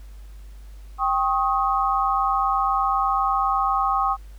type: tone cluster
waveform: sine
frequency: 786 / 1090 / 1258 Hz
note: G5 / C#6 / D#6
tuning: +4 / -29 / +19 cents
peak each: -23 dBFS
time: 0.98-4.17 s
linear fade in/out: 50 ms
effects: added 50 Hz sine -38 dBFS peak until 4.38 s + pink hiss -57 dBFS RMS until 4.38 s